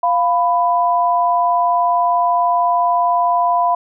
sine tone pair together, 698.5 / 994.1 Hz, F5 / B5, 0 / +11 cents, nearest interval tritone, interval 611 cents, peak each -15 dBFS, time 0.03-3.75 s, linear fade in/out 5 ms, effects none

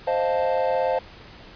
triangle chord, F dominant seventh, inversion second, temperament equal, 523.3 / 622.3 / 698.5 / 880 Hz, C5 / Eb5 / F5 / A5, 0 / 0 / 0 / 0 cents, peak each -21 / -25 / -25 / -26 dBFS, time 0.07-0.99 s, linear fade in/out 5 ms, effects pink hiss -45 dBFS RMS until 1.55 s + resampled to 11025 Hz

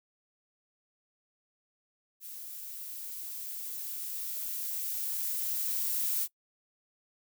violet noise with level ramp, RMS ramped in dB -44 to -30 dBFS, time 2.2-6.28 s, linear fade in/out 50 ms, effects noise-tail reverb RT60 0.1 s tail -22 dB re dry

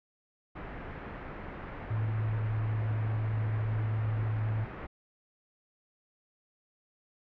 pink low-pass noise, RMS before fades -42 dBFS, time 0.55-4.87 s, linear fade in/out 10 ms, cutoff 2100 Hz, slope 24 dB/octave
sine tone, 108.9 Hz, A2, 17 cents flat, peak -28 dBFS, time 1.9-4.65 s, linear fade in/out 10 ms
effects none

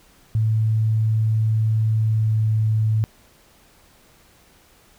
sine tone with pitch glide, 110 to 109.3 Hz, A2 to A2, 0 to -11 cents, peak -16 dBFS, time 0.35-3.04 s, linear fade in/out 0 ms, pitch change -11 cents, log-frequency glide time 1.96-2.43 s, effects pink hiss -54 dBFS RMS until 4.98 s

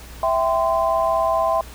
sine chord, C major, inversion first, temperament equal with one note detuned, 659.3 / 784 / 1032.7 Hz, E5 / G5 / C6, 0 / 0 / -23 cents, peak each -19 / -24 / -21 dBFS, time 0.23-1.61 s, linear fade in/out 2 ms, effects added 60 Hz sine -39 dBFS peak until 1.74 s + pink hiss -42 dBFS RMS until 1.74 s

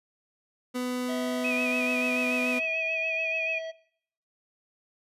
30% pulse tone, 249.6 Hz, B3, 19 cents sharp, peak -26 dBFS, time 0.74-2.6 s, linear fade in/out 20 ms
harmonic tone, 649 Hz, E5, 27 cents flat, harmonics 1 / 3 / 5 / 7 / 9, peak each -34 / -46 / -47 / -57 / -61 dBFS, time 1.08-3.72 s, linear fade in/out 20 ms
sine tone with vibrato, 2500 Hz, D#7, 8 cents sharp, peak -27 dBFS, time 1.44-3.59 s, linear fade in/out 10 ms, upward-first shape sine, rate 6.9 Hz, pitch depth 54 cents each way
effects noise-tail reverb RT60 0.7 s tail -23 dB re dry + resampled to 32000 Hz

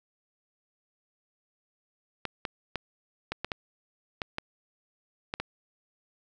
clicks, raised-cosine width 0.3 ms, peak -15 dBFS, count 10, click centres 2.253 / 2.452 / 2.757 / 3.32 / 3.446 / 3.518 / 4.218 / 4.384 / 5.339 / 5.4 s, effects none

